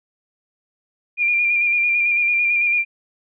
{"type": "tone with vibrato", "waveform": "sine", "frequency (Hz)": 2402, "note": "D7", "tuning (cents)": 38, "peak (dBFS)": -15, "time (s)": [1.17, 2.85], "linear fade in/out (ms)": 50, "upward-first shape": "square", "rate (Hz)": 9, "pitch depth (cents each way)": 25, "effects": []}